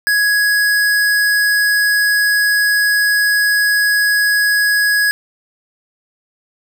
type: tone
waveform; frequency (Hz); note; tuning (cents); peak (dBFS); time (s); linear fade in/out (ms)
square; 1668; G#6; +7; -12; 0.07-5.11; 0
effects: none